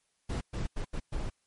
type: noise bursts at uneven times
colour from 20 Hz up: brown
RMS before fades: -33 dBFS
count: 5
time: 0.29-0.41 / 0.53-0.67 / 0.76-0.85 / 0.93-1 / 1.12-1.3 s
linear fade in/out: 10 ms
effects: white hiss -75 dBFS RMS until 1.46 s + MP3 48 kbps